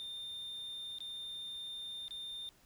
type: tone with dropouts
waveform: triangle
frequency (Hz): 3616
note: A7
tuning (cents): +47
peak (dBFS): -40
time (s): 0-2.49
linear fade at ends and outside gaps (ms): 0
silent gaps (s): 0.985-1.005 / 2.081-2.108
effects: pink hiss -66 dBFS RMS until 2.65 s